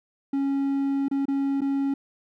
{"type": "tone with dropouts", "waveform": "triangle", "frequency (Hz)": 275.9, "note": "C#4", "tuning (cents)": -8, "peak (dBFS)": -20, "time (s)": [0.33, 1.94], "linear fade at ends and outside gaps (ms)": 5, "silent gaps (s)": [[1.084, 1.112], [1.255, 1.282], [1.608, 1.616]], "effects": []}